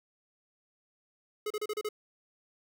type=tone bursts; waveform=square; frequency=424.1 Hz; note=G#4; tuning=36 cents sharp; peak=-32 dBFS; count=6; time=1.46-1.889 s; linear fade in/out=5 ms; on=44 ms; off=33 ms; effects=none